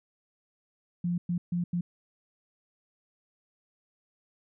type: tone bursts at uneven times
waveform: sine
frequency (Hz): 174.61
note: F3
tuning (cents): 0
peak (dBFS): -26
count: 4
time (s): 1.04-1.18 / 1.29-1.38 / 1.52-1.64 / 1.73-1.81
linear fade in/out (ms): 5
effects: none